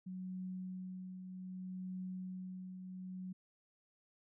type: tone with tremolo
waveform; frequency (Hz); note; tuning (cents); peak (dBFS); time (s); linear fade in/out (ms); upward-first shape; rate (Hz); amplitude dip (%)
sine; 185; F#3; 0; -40; 0.06-3.33; 10; triangle; 0.64; 50
effects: none